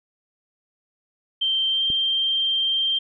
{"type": "tone with pitch glide", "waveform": "sine", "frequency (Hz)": [3136, 3161], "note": ["G7", "G7"], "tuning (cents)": [0, 14], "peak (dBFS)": -19, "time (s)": [1.41, 2.99], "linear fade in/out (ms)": 10, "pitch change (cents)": 14, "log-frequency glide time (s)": [1.7, 1.81]}
{"type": "click", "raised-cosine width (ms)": 3, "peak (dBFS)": -22, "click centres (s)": 1.902}
{"effects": []}